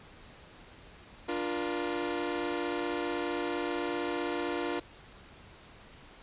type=chord; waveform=sawtooth; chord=Bb major; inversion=first; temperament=equal with one note detuned; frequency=293.7 / 349.2 / 475.4 Hz; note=D4 / F4 / Bb4; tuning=0 / 0 / +34 cents; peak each=-32 / -30 / -33 dBFS; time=1.28-4.8 s; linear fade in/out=10 ms; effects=pink hiss -53 dBFS RMS until 6.22 s + resampled to 8000 Hz